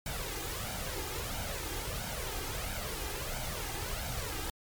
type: noise with flanger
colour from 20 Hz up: pink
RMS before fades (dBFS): -37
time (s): 0.06-4.5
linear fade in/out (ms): 2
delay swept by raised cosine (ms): 1.3 to 2.5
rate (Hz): 1.5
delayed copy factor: +0.6
effects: MP3 96 kbps